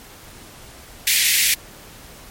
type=high-pass noise; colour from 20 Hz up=pink; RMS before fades=-17 dBFS; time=1.07-1.54 s; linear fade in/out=2 ms; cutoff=1900 Hz; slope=48 dB/octave; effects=pink hiss -42 dBFS RMS until 2.3 s + MP3 64 kbps